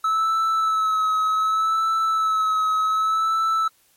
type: tone with vibrato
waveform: triangle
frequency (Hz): 1300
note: E6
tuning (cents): -24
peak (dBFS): -16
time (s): 0.04-3.68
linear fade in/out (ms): 5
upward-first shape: sine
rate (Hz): 0.66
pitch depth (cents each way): 28
effects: white hiss -60 dBFS RMS until 3.96 s + MP3 64 kbps